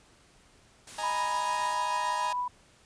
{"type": "noise", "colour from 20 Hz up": "white", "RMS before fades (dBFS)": -45, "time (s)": [0.87, 1.75], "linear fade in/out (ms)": 5}
{"type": "chord", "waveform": "sawtooth", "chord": "D# suspended fourth", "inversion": "none", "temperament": "equal", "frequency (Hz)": [622.3, 830.6, 932.3], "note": ["D#5", "G#5", "A#5"], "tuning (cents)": [0, 0, 0], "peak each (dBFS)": [-36, -32, -32], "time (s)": [0.98, 2.33], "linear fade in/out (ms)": 5}
{"type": "tone with tremolo", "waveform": "sine", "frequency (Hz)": 987.8, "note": "B5", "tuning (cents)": 0, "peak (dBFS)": -27, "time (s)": [1.03, 2.48], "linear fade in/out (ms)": 5, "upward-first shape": "triangle", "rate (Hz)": 6.8, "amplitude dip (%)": 30}
{"effects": ["pink hiss -60 dBFS RMS until 2.85 s", "resampled to 22050 Hz"]}